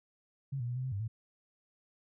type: tone with pitch steps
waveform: sine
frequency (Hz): 136.9 / 120.1 / 122.5 / 128.5 / 130.7 / 99.2 / 111.7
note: C#3 / B2 / B2 / C3 / C3 / G2 / A2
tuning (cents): -21 / -48 / -14 / -31 / -1 / +21 / +27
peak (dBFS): -33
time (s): 0.52-1.08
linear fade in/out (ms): 10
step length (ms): 80
effects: none